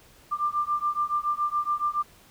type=beating tone pair; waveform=sine; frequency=1186 / 1193.1 Hz; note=D6 / D6; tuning=+17 / +27 cents; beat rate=7.1 Hz; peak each=-27 dBFS; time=0.31-2.03 s; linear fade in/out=20 ms; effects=pink hiss -55 dBFS RMS until 2.3 s